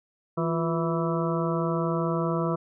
harmonic tone with a mistuned harmonic, 164.81 Hz, E3, in tune, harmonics 1 / 2 / 3 / 4 / 6 / 7 / 8, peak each -27 / -30 / -32 / -33 / -35 / -35 / -36 dBFS, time 0.37-2.56 s, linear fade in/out 10 ms, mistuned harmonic 2, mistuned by +79 cents, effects none

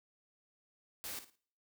white noise with echo, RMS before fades -43 dBFS, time 1.04-1.19 s, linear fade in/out 0 ms, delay 55 ms, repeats 3, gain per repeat -11 dB, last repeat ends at 1.355 s, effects noise-tail reverb RT60 0.6 s tail -26 dB re dry

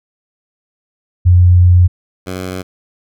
sine / 10% pulse tone pair in turn, 89.2 / 92.48 Hz, F2 / F#2, +37 / 0 cents, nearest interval minor second, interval 63 cents, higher second, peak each -4 / -13 dBFS, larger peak first, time 1.25-1.88 / 2.26-2.63 s, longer first, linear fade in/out 20 ms, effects none

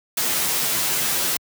white noise with comb filter, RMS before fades -22 dBFS, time 0.17-1.37 s, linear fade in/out 5 ms, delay 9.8 ms, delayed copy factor -0.85, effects high-pass 80 Hz 12 dB/octave

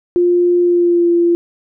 sine tone with pitch glide, 351.9 to 343.5 Hz, F4 to F4, +13 to -29 cents, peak -9 dBFS, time 0.16-1.35 s, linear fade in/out 0 ms, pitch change -42 cents, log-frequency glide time 0.61-1.1 s, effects none

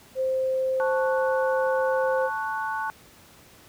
sine tone, 523.3 Hz, C5, in tune, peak -22 dBFS, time 0.15-2.3 s, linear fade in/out 50 ms
sine chord, F# minor, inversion first, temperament equal, 880 / 1108.7 / 1480 Hz, A5 / C#6 / F#6, 0 / 0 / 0 cents, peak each -29 / -33 / -31 dBFS, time 0.8-2.9 s, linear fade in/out 0 ms
effects pink hiss -52 dBFS RMS until 3.68 s + high-pass 60 Hz 12 dB/octave

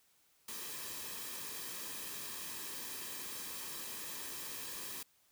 white noise with comb filter, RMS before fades -44 dBFS, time 0.48-5.03 s, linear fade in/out 5 ms, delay 1.4 ms, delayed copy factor -0.55, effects white hiss -71 dBFS RMS until 5.31 s

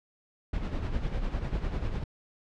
brown noise with tremolo, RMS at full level -29 dBFS, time 0.53-2.04 s, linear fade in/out 5 ms, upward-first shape sine, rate 10 Hz, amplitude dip 55%, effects low-pass 4000 Hz 12 dB/octave

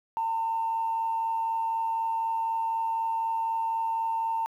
sine tone with amplitude modulation, 906 Hz, A#5, 50 cents flat, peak -23 dBFS, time 0.17-4.46 s, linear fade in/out 0 ms, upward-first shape sine, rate 104 Hz, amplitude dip 40%, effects tanh soft clip ceiling -20 dBFS + 10-bit

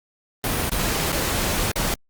pink noise with dropouts, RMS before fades -23 dBFS, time 0.44-1.94 s, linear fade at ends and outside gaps 1 ms, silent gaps 0.695-0.718 / 1.121-1.126 / 1.716-1.758 s, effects Opus 32 kbps

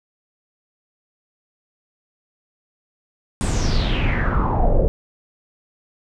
brown noise with low-pass filter sweep, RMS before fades -18 dBFS, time 3.41-4.88 s, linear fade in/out 0 ms, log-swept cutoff 9100 to 450 Hz, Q 5.9, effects none

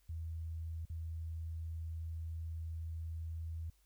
sine tone with dropouts, 81.5 Hz, E2, 19 cents flat, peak -39 dBFS, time 0.09-3.7 s, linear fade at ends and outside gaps 5 ms, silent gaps 0.854-0.898 s, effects added 50 Hz sine -69 dBFS peak until 3.85 s + white hiss -75 dBFS RMS until 3.85 s

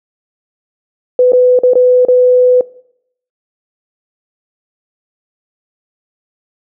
sine tone with dropouts, 499.9 Hz, B4, 21 cents sharp, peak -4 dBFS, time 1.19-2.61 s, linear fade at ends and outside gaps 2 ms, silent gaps 1.321-1.332 / 1.59-1.634 / 1.735-1.754 / 2.051-2.084 s, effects noise-tail reverb RT60 0.7 s tail -21 dB re dry

